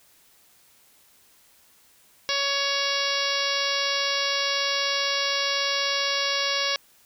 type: harmonic tone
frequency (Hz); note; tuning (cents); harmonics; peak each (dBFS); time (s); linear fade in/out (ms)
559; C#5; +14; 1 / 2 / 3 / 4 / 5 / 6 / 7 / 8 / 9 / 10; -32 / -32 / -32 / -32 / -32 / -32 / -32 / -32 / -32 / -32; 2.29-6.76; 0
effects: white hiss -58 dBFS RMS until 7.05 s